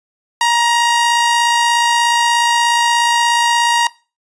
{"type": "tone with amplitude modulation", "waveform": "sawtooth", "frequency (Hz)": 943, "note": "A#5", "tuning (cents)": 20, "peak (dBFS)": -6, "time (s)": [0.41, 3.87], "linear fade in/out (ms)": 2, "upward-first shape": "sine", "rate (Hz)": 56.8, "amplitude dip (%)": 25, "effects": ["noise-tail reverb RT60 0.3 s tail -20 dB re dry", "resampled to 22050 Hz"]}